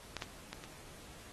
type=clicks; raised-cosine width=0.2 ms; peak=-19 / -21 / -22 / -29 dBFS; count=4; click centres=0.167 / 0.222 / 0.53 / 0.639 s; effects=pink hiss -54 dBFS RMS until 1.32 s + AAC 32 kbps